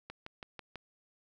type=click train; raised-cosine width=0.3 ms; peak=-27 dBFS; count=5; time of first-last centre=0.1-0.757 s; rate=6.09 Hz; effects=none